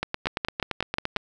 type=two click trains; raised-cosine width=0.3 ms; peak=-9 / -10 dBFS; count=6 / 11; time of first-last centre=0.27-1.163 / 0.03-1.168 s; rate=5.6 / 8.79 Hz; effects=none